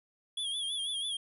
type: tone with vibrato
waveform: square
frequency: 3333 Hz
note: G#7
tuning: 5 cents sharp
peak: -33 dBFS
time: 0.37-1.17 s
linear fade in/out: 5 ms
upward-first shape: sine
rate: 6.1 Hz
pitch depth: 78 cents each way
effects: resampled to 32000 Hz